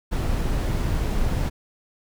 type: noise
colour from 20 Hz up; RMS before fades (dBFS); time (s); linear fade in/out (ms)
brown; -23; 0.11-1.5; 20
effects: none

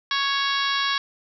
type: harmonic tone with a mistuned harmonic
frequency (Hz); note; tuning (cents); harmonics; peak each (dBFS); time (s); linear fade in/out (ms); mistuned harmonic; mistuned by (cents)
554.4; C#5; 0; 2 / 3 / 4 / 5 / 6 / 7 / 8 / 9 / 10; -26 / -27 / -32 / -34 / -29 / -29 / -33 / -37 / -35; 0.11-0.98; 2; 8; +16
effects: none

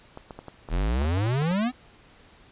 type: clicks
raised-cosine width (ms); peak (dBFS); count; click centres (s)
1; -24; 11; 0.174 / 0.308 / 0.39 / 0.483 / 0.688 / 1.017 / 1.05 / 1.174 / 1.264 / 1.42 / 1.513
type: exponential sweep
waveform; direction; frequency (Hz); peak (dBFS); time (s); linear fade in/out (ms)
square; up; 38.89 to 261.8; -23; 0.69-1.72; 50
effects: pink hiss -54 dBFS RMS until 2.51 s + resampled to 8000 Hz

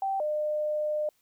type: tone pair in turn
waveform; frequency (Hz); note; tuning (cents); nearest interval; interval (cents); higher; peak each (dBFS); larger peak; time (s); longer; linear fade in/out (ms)
sine; 778 / 604.4; G5 / D5; -13 / +50; major third; 437; first; -26; neither; 0.02-0.2 / 0.2-1.09; second; 2
effects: white hiss -70 dBFS RMS until 1.21 s

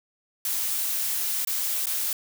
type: noise with dropouts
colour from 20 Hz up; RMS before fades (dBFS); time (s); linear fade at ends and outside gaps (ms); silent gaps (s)
blue; -27; 0.45-2.13; 2; 1.449-1.472 / 1.858-1.868
effects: none

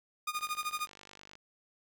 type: tone with tremolo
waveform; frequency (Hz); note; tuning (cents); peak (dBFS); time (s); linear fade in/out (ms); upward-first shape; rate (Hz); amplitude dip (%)
sawtooth; 1224; D#6; -29; -27; 0.27-0.87; 5; sine; 13; 90
type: click train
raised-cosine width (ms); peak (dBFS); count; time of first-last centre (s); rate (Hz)
0.2; -34; 51; 0.35-1.354; 49.8
effects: none

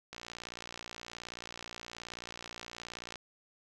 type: click train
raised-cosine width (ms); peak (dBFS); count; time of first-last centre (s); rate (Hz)
0.2; -25; 179; 0.13-3.157; 58.8
effects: none

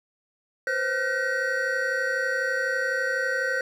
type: tone cluster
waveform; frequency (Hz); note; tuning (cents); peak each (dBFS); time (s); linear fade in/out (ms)
triangle; 495 / 527 / 1419 / 1523 / 1894; B4 / C5 / F6 / F#6 / A#6; +4 / +12 / +27 / +50 / +27; -33 / -28 / -32 / -25 / -29; 0.67-3.61; 2
effects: none

